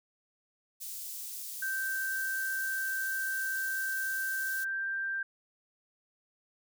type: high-pass noise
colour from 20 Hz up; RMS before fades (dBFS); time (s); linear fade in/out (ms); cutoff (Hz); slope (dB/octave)
white; -41; 0.8-4.65; 20; 6000; 12
type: tone with pitch glide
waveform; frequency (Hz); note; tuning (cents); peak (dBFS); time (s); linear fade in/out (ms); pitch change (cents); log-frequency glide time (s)
sine; 1561 to 1577.3; G6 to G6; -8 to +10; -31; 1.62-5.23; 5; +18; 4.53-4.8
effects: none